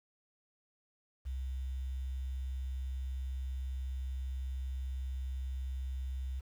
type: tone with quantisation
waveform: sine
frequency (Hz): 65.2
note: C2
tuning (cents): -5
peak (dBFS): -35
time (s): 1.25-6.41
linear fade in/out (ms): 20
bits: 10
effects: none